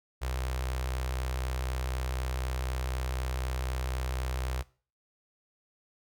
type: tone with notch filter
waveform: sawtooth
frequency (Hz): 64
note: C2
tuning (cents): -38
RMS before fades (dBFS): -33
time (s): 0.21-4.63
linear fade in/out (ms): 20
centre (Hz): 220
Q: 0.53
effects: noise-tail reverb RT60 0.4 s tail -20 dB re dry